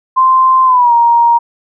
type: tone with pitch glide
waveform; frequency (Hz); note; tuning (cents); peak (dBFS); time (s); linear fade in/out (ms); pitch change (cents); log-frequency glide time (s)
sine; 1042 to 939.1; C6 to A#5; -7 to +13; -5; 0.16-1.39; 20; -180; 0.65-0.93
effects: none